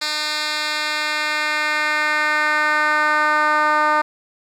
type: tone with band-pass filter sweep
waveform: 10% pulse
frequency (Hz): 303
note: D#4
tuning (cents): -46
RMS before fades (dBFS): -19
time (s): 0.01-4.02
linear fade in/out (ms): 10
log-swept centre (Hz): 4100 to 1100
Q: 1.6
effects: none